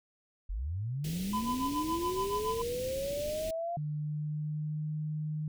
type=linear sweep; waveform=sine; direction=up; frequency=39.01 to 698.5 Hz; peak=-32 dBFS; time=0.49-3.77 s; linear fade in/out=10 ms
type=band-stop noise; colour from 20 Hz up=pink; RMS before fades=-42 dBFS; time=1.04-3.51 s; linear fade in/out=5 ms; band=460 to 2400 Hz; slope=24 dB/octave
type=tone with tremolo; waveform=triangle; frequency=1006 Hz; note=B5; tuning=32 cents sharp; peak=-28 dBFS; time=1.33-2.62 s; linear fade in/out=5 ms; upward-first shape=sine; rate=7.1 Hz; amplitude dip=85%
type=tone with pitch glide; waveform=sine; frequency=150 to 153.15 Hz; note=D3 to D#3; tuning=+37 to -27 cents; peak=-32 dBFS; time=3.77-5.48 s; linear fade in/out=2 ms; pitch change=+36 cents; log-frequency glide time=3.99-4.92 s
effects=none